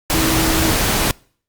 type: tone in noise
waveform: sine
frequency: 322 Hz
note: E4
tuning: 41 cents flat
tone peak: -19 dBFS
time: 0.14-0.71 s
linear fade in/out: 0 ms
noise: pink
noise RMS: -17 dBFS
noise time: 0.1-1.11 s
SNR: -5 dB
effects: noise-tail reverb RT60 0.5 s tail -26 dB re dry + Opus 48 kbps